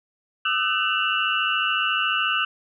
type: tone cluster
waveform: sine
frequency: 1219 / 1313 / 1512 / 2705 / 2913 Hz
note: D#6 / E6 / F#6 / E7 / F#7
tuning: -36 / -7 / +37 / +44 / -28 cents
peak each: -29 / -27 / -26 / -26 / -26 dBFS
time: 0.45-2.45 s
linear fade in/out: 5 ms
effects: none